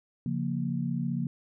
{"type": "chord", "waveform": "sine", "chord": "Bb minor", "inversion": "first", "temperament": "just", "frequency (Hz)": [139.85, 174.81, 233.1], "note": ["Db3", "F3", "Bb3"], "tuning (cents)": [16, 2, 0], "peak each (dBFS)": -32, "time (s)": [0.26, 1.27], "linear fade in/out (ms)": 2, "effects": []}